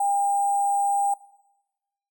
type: tone with sample-and-hold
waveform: sine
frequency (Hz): 802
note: G5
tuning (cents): +39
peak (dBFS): -20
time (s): 0-1.14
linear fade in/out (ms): 5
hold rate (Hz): 8820
effects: noise-tail reverb RT60 1.0 s tail -19 dB re dry